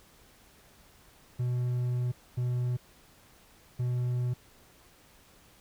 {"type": "tone bursts at uneven times", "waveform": "triangle", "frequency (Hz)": 123.47, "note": "B2", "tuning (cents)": 0, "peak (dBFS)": -25, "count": 3, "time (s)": [[1.39, 2.12], [2.37, 2.77], [3.79, 4.34]], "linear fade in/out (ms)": 10, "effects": ["pink hiss -59 dBFS RMS until 5.6 s"]}